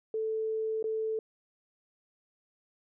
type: tone with dropouts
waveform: sine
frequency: 440 Hz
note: A4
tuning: in tune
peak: -29 dBFS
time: 0.14-1.19 s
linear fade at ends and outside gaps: 2 ms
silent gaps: 0.827-0.841 s
effects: none